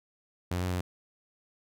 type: tone with pitch steps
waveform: sawtooth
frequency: 89.1 / 90.9 / 90 Hz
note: F2 / F#2 / F#2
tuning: +35 / -30 / -47 cents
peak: -25 dBFS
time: 0.51-0.81 s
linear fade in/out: 5 ms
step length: 100 ms
effects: none